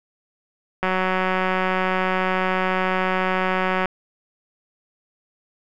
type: click train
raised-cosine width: 0.5 ms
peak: -7 dBFS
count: 564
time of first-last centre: 0.83-3.857 s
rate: 186 Hz
effects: none